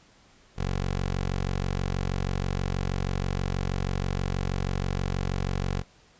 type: tone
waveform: 15% pulse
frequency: 46.25 Hz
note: F#1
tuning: in tune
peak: -20 dBFS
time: 0.56-5.84 s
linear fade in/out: 50 ms
effects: pink hiss -58 dBFS RMS until 6.19 s + resampled to 16000 Hz